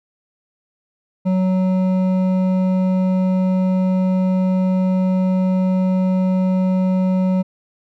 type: tone with hard clipping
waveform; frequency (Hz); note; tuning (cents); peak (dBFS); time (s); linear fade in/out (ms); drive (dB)
sine; 186.1; F#3; +10; -16; 1.25-7.43; 20; 9
effects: none